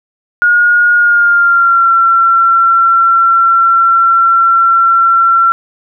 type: tone with pitch glide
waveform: sine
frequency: 1435 to 1356.8 Hz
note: F6 to E6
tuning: +47 to +50 cents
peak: -5 dBFS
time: 0.42-5.52 s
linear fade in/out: 0 ms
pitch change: -97 cents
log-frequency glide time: 0.95-1.93 s
effects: none